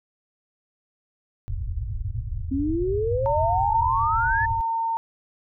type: low-pass noise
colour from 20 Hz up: white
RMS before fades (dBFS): -29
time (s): 1.48-4.61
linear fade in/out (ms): 0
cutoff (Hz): 120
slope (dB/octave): 96
type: exponential sweep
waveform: sine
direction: up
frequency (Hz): 261.6 to 1784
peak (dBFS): -22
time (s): 2.51-4.46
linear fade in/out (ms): 10
type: tone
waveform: sine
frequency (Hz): 910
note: A#5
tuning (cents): -42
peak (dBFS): -22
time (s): 3.26-4.97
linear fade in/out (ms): 0
effects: none